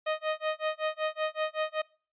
sawtooth tone with tremolo, 622.3 Hz, D#5, in tune, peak -22 dBFS, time 0.06-1.82 s, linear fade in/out 10 ms, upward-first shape sine, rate 5.3 Hz, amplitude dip 100%, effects noise-tail reverb RT60 0.4 s tail -25 dB re dry + resampled to 8000 Hz

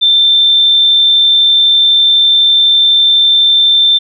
sine tone, 3564 Hz, A7, 22 cents sharp, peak -5 dBFS, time 0.01-3.99 s, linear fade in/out 20 ms, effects none

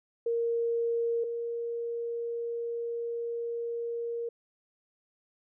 sine tone pair in turn, 465.8 / 468.1 Hz, A#4 / A#4, -1 / +7 cents, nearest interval unison, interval 8 cents, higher second, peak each -26 / -31 dBFS, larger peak first, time 0.26-1.24 / 1.24-4.29 s, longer second, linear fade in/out 5 ms, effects none

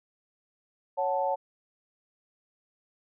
sine chord, F# minor, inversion second, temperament equal, 554.4 / 740 / 880 Hz, C#5 / F#5 / A5, 0 / 0 / 0 cents, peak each -29 / -31 / -29 dBFS, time 0.97-1.36 s, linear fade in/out 20 ms, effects none

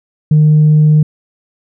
sine tone, 152.6 Hz, D#3, 33 cents flat, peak -3 dBFS, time 0.31-1.03 s, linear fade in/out 5 ms, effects tanh soft clip ceiling -2 dBFS

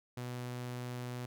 sawtooth tone, 123.47 Hz, B2, in tune, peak -35 dBFS, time 0.17-1.26 s, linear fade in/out 5 ms, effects none

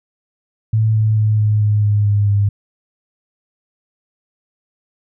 sine tone with pitch steps, 110 / 108.74 / 107.49 / 106.25 / 105.03 / 103.83 / 102.63 / 101.45 Hz, A2 / A2 / A2 / G#2 / G#2 / G#2 / G#2 / G#2, 0 / -20 / -40 / +40 / +20 / 0 / -20 / -40 cents, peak -11 dBFS, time 0.73-2.49 s, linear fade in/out 5 ms, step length 220 ms, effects none

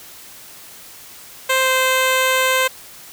10% pulse tone with pitch glide, 523.3 to 519.1 Hz, C5 to C5, 0 to -14 cents, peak -6 dBFS, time 1.49-2.68 s, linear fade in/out 10 ms, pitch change -14 cents, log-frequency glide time 1.61-1.7 s, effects white hiss -40 dBFS RMS until 3.12 s

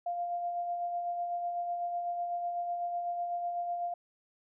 sine tone with tremolo, 698.5 Hz, F5, in tune, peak -30 dBFS, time 0.06-3.94 s, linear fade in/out 5 ms, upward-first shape sine, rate 8 Hz, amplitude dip 35%, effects none

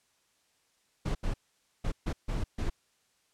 brown noise bursts at uneven times, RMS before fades -30 dBFS, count 6, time 1.05-1.15 / 1.23-1.34 / 1.84-1.92 / 2.06-2.13 / 2.28-2.44 / 2.58-2.7 s, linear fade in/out 10 ms, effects white hiss -71 dBFS RMS until 3.33 s + low-pass 9000 Hz 12 dB/octave

